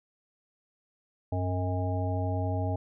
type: harmonic tone with a mistuned harmonic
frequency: 90.6 Hz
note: F#2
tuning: 36 cents flat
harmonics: 1 / 3 / 5 / 7 / 9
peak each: -28 / -36 / -40 / -36 / -38 dBFS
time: 1.32-2.76 s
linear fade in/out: 5 ms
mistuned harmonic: 1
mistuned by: +85 cents
effects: none

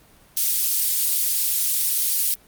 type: high-pass noise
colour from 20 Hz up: white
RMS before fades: -21 dBFS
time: 0.37-2.34 s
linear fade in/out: 0 ms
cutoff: 4800 Hz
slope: 12 dB/octave
effects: pink hiss -53 dBFS RMS until 2.47 s + Opus 32 kbps

